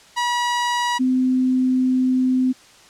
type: tone pair in turn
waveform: sawtooth / sine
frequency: 966 / 256.5 Hz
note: B5 / C4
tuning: -39 / -34 cents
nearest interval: octave + major seventh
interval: 2295 cents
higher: first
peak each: -15 dBFS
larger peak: neither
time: 0.16-0.99 / 0.99-2.53 s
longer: second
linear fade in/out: 20 ms
effects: white hiss -48 dBFS RMS until 2.89 s + low-pass 7000 Hz 12 dB/octave